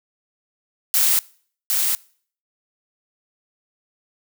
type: noise with echo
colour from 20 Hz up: blue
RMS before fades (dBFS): -17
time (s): 0.94-1.19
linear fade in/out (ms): 0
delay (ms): 760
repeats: 1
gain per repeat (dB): -3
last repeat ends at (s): 1.95
effects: noise-tail reverb RT60 0.5 s tail -23 dB re dry